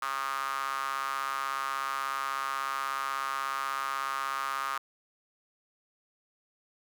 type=tone with high-pass filter; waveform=sawtooth; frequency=136.4 Hz; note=C#3; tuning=28 cents flat; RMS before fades=-33 dBFS; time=0.02-4.78 s; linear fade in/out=5 ms; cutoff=1200 Hz; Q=6.4; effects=none